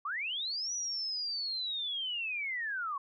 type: linear two-way sweep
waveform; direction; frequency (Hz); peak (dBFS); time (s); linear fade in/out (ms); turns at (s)
sine; up then down; 1075 to 5920 to 1075; -33; 0.05-2.98; 5; 0.73
effects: none